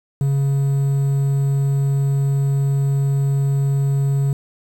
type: tone with quantisation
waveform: triangle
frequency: 138.59 Hz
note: C#3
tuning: in tune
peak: -13 dBFS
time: 0.21-4.33 s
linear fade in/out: 2 ms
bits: 7
effects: none